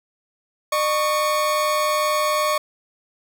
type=tone pair together; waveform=40% pulse; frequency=606 / 1109.5 Hz; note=D#5 / C#6; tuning=-46 / +1 cents; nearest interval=minor seventh; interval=1047 cents; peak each=-21 / -20 dBFS; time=0.72-2.58 s; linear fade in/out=5 ms; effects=none